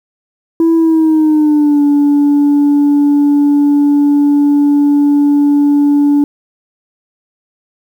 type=tone with pitch glide; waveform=sine; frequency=329.6 to 288.6 Hz; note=E4 to D4; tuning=0 to -30 cents; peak=-4 dBFS; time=0.6-6.24 s; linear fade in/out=2 ms; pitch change=-230 cents; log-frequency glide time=0.75-1.82 s; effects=tanh soft clip ceiling -5 dBFS + 7-bit